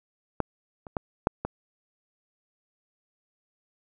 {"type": "clicks", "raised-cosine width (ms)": 1, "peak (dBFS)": [-10, -27, -13, -6, -15], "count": 5, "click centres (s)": [0.403, 0.868, 0.968, 1.271, 1.45], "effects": []}